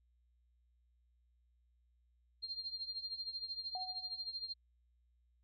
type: tone with tremolo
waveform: sine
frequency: 4198 Hz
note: C8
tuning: 5 cents sharp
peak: -37 dBFS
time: 2.42-4.54 s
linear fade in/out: 20 ms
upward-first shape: triangle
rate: 13 Hz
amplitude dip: 85%
type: tone with exponential decay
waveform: sine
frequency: 740 Hz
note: F#5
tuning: in tune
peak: -39 dBFS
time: 3.75-4.31 s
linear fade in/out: 2 ms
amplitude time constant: 120 ms
effects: added 60 Hz sine -70 dBFS peak until 5.43 s